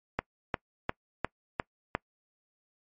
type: click train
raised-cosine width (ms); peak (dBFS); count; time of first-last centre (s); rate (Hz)
0.5; -12; 6; 0.19-1.951; 2.84
effects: noise-tail reverb RT60 0.1 s tail -24 dB re dry + MP3 32 kbps